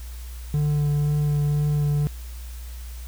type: tone with vibrato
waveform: triangle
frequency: 147.3 Hz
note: D3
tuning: 6 cents sharp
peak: -17 dBFS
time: 0.54-2.07 s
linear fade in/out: 0 ms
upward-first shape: sine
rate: 2 Hz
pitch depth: 13 cents each way
effects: added 60 Hz sine -33 dBFS peak until 3.07 s + white hiss -47 dBFS RMS until 3.07 s